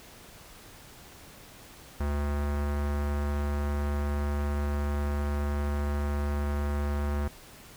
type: tone with low-pass filter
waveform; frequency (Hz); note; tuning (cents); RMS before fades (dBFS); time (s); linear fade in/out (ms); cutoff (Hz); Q
square; 72.5; D2; -22; -29; 2-7.28; 5; 1500; 1.3
effects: pink hiss -50 dBFS RMS until 7.76 s